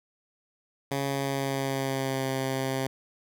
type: tone with pitch glide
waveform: 10% pulse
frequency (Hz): 138.59 to 133.02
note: C#3 to C3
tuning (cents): 0 to +29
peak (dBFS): -19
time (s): 0.91-2.87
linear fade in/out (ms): 5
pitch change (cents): -71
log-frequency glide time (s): 1.04-2.27
effects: none